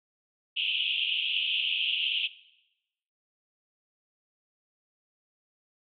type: band-pass noise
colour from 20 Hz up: white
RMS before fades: -29 dBFS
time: 0.56-2.28 s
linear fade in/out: 20 ms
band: 2600 to 3300 Hz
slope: 96 dB/octave
effects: noise-tail reverb RT60 0.9 s tail -18 dB re dry